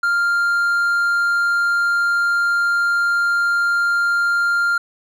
triangle tone, 1396.9 Hz, F6, in tune, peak -13 dBFS, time 0.03-4.78 s, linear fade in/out 5 ms, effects none

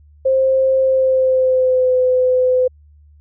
sine tone with pitch glide, 528 to 507.7 Hz, C5 to B4, +16 to +48 cents, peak -11 dBFS, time 0.25-2.68 s, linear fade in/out 10 ms, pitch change -68 cents, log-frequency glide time 0.8-1.95 s, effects added 74 Hz sine -44 dBFS peak until 3.2 s

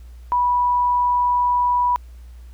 sine tone, 980 Hz, B5, 14 cents flat, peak -15 dBFS, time 0.32-1.96 s, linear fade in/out 0 ms, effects added 60 Hz sine -37 dBFS peak until 2.53 s + pink hiss -58 dBFS RMS until 2.53 s

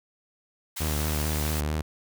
white high-pass noise, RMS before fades -34 dBFS, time 0.76-1.61 s, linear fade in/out 10 ms, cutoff 670 Hz, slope 48 dB/octave
sawtooth tone with vibrato, 75.9 Hz, D#2, 42 cents flat, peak -22 dBFS, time 0.8-1.82 s, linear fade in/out 10 ms, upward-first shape triangle, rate 4.5 Hz, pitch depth 53 cents each way
effects none

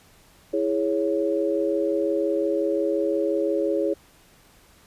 sine chord, C# minor, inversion first, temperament equal, 329.6 / 415.3 / 554.4 Hz, E4 / G#4 / C#5, 0 / 0 / 0 cents, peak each -25 dBFS, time 0.53-3.94 s, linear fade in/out 10 ms, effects pink hiss -55 dBFS RMS until 4.86 s + resampled to 32000 Hz

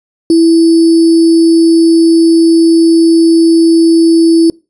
sine tone with sample-and-hold, 329.6 Hz, E4, in tune, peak -3 dBFS, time 0.3-4.5 s, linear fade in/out 2 ms, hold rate 4900 Hz, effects noise-tail reverb RT60 0.3 s tail -25 dB re dry + resampled to 24000 Hz

